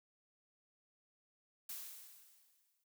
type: noise with exponential decay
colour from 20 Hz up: blue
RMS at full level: -44 dBFS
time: 1.69-2.84 s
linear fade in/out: 5 ms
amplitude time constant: 250 ms
effects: noise-tail reverb RT60 0.1 s tail -23 dB re dry